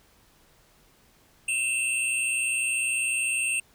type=tone cluster; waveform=sine; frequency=2614 / 2734 / 8590 Hz; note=E7 / F7 / C9; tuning=-15 / -37 / +44 cents; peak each=-27 dBFS; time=1.48-3.6 s; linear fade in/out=5 ms; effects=tanh soft clip ceiling -19 dBFS + pink hiss -60 dBFS RMS until 3.74 s